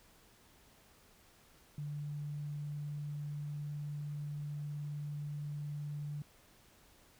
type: tone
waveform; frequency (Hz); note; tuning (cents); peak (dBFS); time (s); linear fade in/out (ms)
sine; 146.83; D3; 0; -38; 1.78-6.22; 2
effects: pink hiss -64 dBFS RMS until 7.19 s